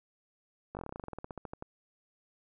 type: slowing click train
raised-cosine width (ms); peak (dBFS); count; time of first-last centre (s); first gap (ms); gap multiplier
1; -26; 20; 0.75-1.624; 19; 1.09
effects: none